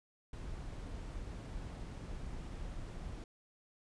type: noise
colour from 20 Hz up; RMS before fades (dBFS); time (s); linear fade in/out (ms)
brown; -44; 0.33-3.24; 2
effects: resampled to 22050 Hz